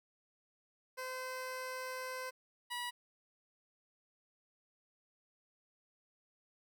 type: tone pair in turn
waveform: 15% pulse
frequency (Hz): 514 / 970.3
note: C5 / B5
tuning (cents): -31 / -31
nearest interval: major seventh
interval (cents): 1100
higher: second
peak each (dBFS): -34 / -32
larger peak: second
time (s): 0.97-2.31 / 2.7-2.91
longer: first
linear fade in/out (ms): 20
effects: none